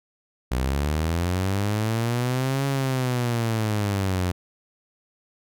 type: linear two-way sweep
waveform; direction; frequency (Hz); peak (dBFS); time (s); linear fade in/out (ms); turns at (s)
sawtooth; up then down; 60.7 to 139 to 88; -18; 0.51-4.32; 10; 2.66
effects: none